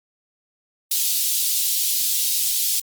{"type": "high-pass noise", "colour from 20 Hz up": "white", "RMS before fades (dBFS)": -21, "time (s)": [0.91, 2.8], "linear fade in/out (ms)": 5, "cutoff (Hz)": 3300, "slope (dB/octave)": 24, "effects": ["Opus 24 kbps"]}